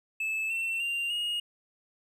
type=tone with pitch steps; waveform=triangle; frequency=2615 / 2696 / 2780 / 2867 Hz; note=E7 / E7 / F7 / F7; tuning=-15 / +38 / -9 / +45 cents; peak=-27 dBFS; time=0.2-1.4 s; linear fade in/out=5 ms; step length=300 ms; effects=none

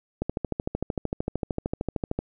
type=click train; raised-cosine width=2 ms; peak=-13 dBFS; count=27; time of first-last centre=0.22-2.19 s; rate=13.2 Hz; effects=none

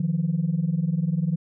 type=tone pair together; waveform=sine; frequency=155.56 / 175.76 Hz; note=D#3 / F3; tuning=0 / +11 cents; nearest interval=major second; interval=211 cents; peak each=-23 dBFS; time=0-1.36 s; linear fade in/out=5 ms; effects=tanh soft clip ceiling -15 dBFS

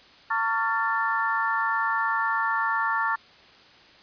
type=tone cluster; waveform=sine; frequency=905 / 1126 / 1382 / 1767 Hz; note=A5 / C#6 / F6 / A6; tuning=+48 / +27 / -19 / +7 cents; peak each=-28 dBFS; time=0.3-3.16 s; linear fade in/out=10 ms; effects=white hiss -52 dBFS RMS until 4.02 s + resampled to 11025 Hz

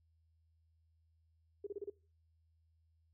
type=tone bursts; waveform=sine; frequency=405.3 Hz; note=G#4; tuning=42 cents flat; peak=-39 dBFS; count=5; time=1.64-1.9 s; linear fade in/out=5 ms; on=28 ms; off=30 ms; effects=noise-tail reverb RT60 0.4 s tail -23 dB re dry + added 81 Hz sine -70 dBFS peak until 3.13 s

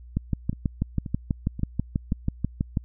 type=two click trains; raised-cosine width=5 ms; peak=-20 / -11 dBFS; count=4 / 17; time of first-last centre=0.53-2.126 / 0.17-2.772 s; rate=1.88 / 6.15 Hz; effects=added 60 Hz sine -42 dBFS peak until 2.84 s

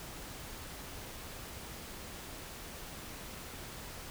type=silence; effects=pink hiss -46 dBFS RMS until 4.1 s

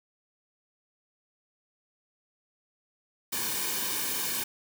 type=noise with comb filter; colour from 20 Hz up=white; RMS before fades=-31 dBFS; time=3.32-4.44 s; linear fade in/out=10 ms; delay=1.5 ms; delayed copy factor=-0.7; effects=none

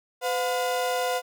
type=tone pair together; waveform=35% pulse; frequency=506 / 715.6 Hz; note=B4 / F5; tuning=+42 / +42 cents; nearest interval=tritone; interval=600 cents; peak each=-25 / -26 dBFS; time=0.21-1.22 s; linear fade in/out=50 ms; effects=none

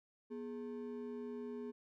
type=ring-modulated tone; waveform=triangle; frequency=330 Hz; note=E4; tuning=2 cents sharp; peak=-37 dBFS; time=0.3-1.72 s; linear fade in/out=20 ms; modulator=87.5 Hz; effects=none

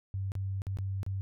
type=tone with dropouts; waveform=sine; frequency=96.8 Hz; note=G2; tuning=21 cents flat; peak=-31 dBFS; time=0.14-1.21 s; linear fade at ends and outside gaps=0 ms; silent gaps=0.319-0.353 / 0.619-0.668 / 0.771-0.787 / 1.031-1.064 s; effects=none

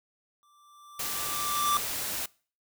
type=tone with exponential growth; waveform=square; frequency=1174.7 Hz; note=D6; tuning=in tune; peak=-23 dBFS; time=0.43-1.77 s; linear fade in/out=0 ms; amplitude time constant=290 ms
type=noise; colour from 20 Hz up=white; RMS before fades=-33 dBFS; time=0.99-2.26 s; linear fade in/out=5 ms
effects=noise-tail reverb RT60 0.4 s tail -23 dB re dry

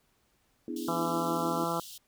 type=chord; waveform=sine; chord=E dominant seventh; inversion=second; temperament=equal with one note detuned; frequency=246.9 / 294.9 / 329.6 / 415.3 Hz; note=B3 / D4 / E4 / G#4; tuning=0 / +7 / 0 / 0 cents; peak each=-38 / -39 / -37 / -43 dBFS; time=0.68-1.64 s; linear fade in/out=2 ms
type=high-pass noise; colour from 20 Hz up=pink; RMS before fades=-46 dBFS; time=0.76-1.98 s; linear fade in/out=5 ms; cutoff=2900 Hz; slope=96 dB/octave
type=harmonic tone; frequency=168.1 Hz; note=E3; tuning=34 cents sharp; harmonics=1 / 2 / 3 / 4 / 5 / 6 / 7 / 8; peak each=-37 / -37 / -37 / -37 / -37 / -37 / -37 / -37 dBFS; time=0.88-1.8 s; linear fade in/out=2 ms
effects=pink hiss -71 dBFS RMS until 2.07 s

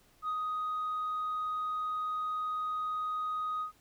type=tone with ADSR envelope; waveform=sine; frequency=1249 Hz; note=D#6; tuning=6 cents sharp; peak=-28 dBFS; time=0.22-3.72 s; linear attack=64 ms; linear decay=60 ms; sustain=-2 dB; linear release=110 ms; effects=tanh soft clip ceiling -29 dBFS + pink hiss -65 dBFS RMS until 3.8 s

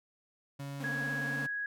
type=tone with pitch glide; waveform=35% pulse; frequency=140 to 141.38 Hz; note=C#3 to C#3; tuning=+18 to +34 cents; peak=-37 dBFS; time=0.59-1.47 s; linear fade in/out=10 ms; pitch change=+16 cents; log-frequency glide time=0.7-1.29 s
type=tone with vibrato; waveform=sawtooth; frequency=247.4 Hz; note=B3; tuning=3 cents sharp; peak=-37 dBFS; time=0.8-1.46 s; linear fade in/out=5 ms; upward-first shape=sine; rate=17 Hz; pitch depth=170 cents each way
type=tone; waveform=sine; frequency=1661.2 Hz; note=G#6; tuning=in tune; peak=-33 dBFS; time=0.84-1.66 s; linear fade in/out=2 ms
effects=none

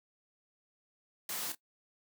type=noise with echo; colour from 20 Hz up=white; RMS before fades=-38 dBFS; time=1.29-1.52 s; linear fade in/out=2 ms; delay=29 ms; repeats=1; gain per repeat=-10 dB; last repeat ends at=1.549 s; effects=noise-tail reverb RT60 0.1 s tail -19 dB re dry + high-pass 150 Hz 12 dB/octave

